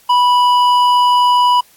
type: tone with hard clipping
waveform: sine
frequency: 984 Hz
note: B5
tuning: 7 cents flat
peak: -10 dBFS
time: 0.09-1.61 s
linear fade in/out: 10 ms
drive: 8 dB
effects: white hiss -49 dBFS RMS until 1.76 s + AAC 64 kbps